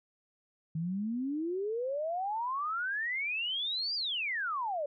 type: exponential two-way sweep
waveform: sine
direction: up then down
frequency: 155.56 to 4905 to 557 Hz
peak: -31 dBFS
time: 0.75-4.86 s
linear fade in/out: 5 ms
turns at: 3.95 s
effects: none